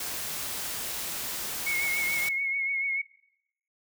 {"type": "noise", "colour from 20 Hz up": "white", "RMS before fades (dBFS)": -34, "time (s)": [0, 2.29], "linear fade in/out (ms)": 5}
{"type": "tone with vibrato", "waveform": "sine", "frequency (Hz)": 2188, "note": "C#7", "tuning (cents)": -23, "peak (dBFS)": -26, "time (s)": [1.66, 3.02], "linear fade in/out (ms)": 10, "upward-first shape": "triangle", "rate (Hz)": 6.9, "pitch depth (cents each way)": 44}
{"effects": ["noise-tail reverb RT60 0.8 s tail -22 dB re dry"]}